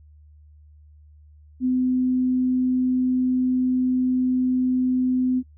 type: tone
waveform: sine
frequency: 254.5 Hz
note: C4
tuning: 48 cents flat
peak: -18 dBFS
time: 1.6-5.43 s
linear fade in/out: 50 ms
effects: noise-tail reverb RT60 0.1 s tail -22 dB re dry + added 75 Hz sine -47 dBFS peak until 5.57 s